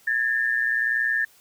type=tone pair together; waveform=sine; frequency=1667 / 1788.2 Hz; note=G#6 / A6; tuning=+6 / +28 cents; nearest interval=minor second; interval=122 cents; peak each=-25 / -22 dBFS; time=0.07-1.25 s; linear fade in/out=5 ms; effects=white hiss -56 dBFS RMS until 1.4 s